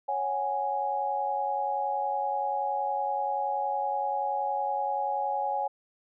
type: chord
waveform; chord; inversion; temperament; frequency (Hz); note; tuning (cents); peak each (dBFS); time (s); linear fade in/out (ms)
sine; C# suspended fourth; none; equal; 554.4 / 740 / 830.6; C#5 / F#5 / G#5; 0 / 0 / 0; -34 / -34 / -28; 0.08-5.68; 10
effects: none